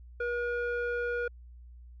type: tone with low-pass filter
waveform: square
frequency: 480 Hz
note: B4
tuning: 49 cents flat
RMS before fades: -32 dBFS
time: 0.2-1.28 s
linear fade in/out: 5 ms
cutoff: 1600 Hz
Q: 2.4
effects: added 60 Hz sine -47 dBFS peak until 2 s